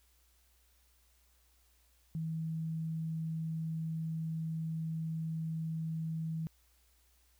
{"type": "tone", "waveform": "sine", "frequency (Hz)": 160.9, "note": "E3", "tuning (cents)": -42, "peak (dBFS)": -34, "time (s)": [2.15, 6.47], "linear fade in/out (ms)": 0, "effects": ["added 60 Hz sine -68 dBFS peak until 7.39 s", "white hiss -71 dBFS RMS until 7.39 s"]}